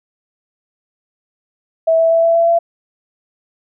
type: tone with pitch steps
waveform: sine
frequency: 652 / 656.9 / 661.9 / 666.9 / 671.9 / 676.9 Hz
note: E5 / E5 / E5 / E5 / E5 / E5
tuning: -19 / -6 / +7 / +20 / +33 / +46 cents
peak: -9 dBFS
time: 1.87-2.59 s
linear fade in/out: 10 ms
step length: 120 ms
effects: none